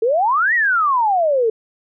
sine exponential two-way sweep, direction up then down, 430.2 to 1975.5 to 430.2 Hz, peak -13 dBFS, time 0.02-1.5 s, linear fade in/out 5 ms, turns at 0.54 s, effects none

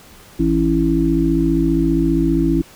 harmonic tone, 55 Hz, A1, in tune, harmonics 1 / 3 / 5 / 6, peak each -21 / -20 / -18 / -17 dBFS, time 0.39-2.62 s, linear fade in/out 10 ms, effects pink hiss -44 dBFS RMS until 2.75 s

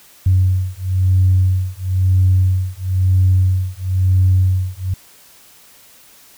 sine beating tone pair, 92.5 / 93.5 Hz, F#2 / F#2, 0 / +19 cents, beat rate 1 Hz, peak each -14 dBFS, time 0.26-4.94 s, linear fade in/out 5 ms, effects tanh soft clip ceiling -4 dBFS + white hiss -46 dBFS RMS until 6.37 s

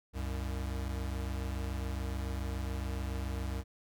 square tone pair together, 65.41 / 92.5 Hz, C2 / F#2, 0 / 0 cents, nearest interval tritone, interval 600 cents, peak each -36 / -40 dBFS, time 0.13-3.64 s, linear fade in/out 50 ms, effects none

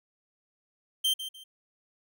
45% pulse tone with echo, 3136 Hz, G7, in tune, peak -23 dBFS, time 1.04-1.14 s, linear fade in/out 10 ms, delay 150 ms, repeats 2, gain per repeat -11 dB, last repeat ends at 1.44 s, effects none

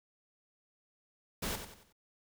pink noise with echo, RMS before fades -36 dBFS, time 1.42-1.56 s, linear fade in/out 10 ms, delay 92 ms, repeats 4, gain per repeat -8 dB, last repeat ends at 1.928 s, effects none

